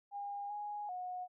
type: tone with pitch steps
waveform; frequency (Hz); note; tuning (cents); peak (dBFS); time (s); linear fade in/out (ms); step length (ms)
sine; 809 / 829 / 728; G#5 / G#5 / F#5; -46 / -3 / -28; -39; 0.11-1.28; 50; 390
effects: none